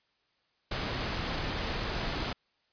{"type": "noise", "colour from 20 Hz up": "pink", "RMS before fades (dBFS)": -33, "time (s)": [0.71, 2.33], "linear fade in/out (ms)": 5, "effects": ["white hiss -73 dBFS RMS until 2.72 s", "resampled to 11025 Hz"]}